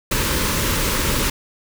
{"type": "band-stop noise", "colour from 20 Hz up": "pink", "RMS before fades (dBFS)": -20, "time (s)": [0.11, 1.3], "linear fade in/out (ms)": 5, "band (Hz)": [610, 870], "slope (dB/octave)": 96, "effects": []}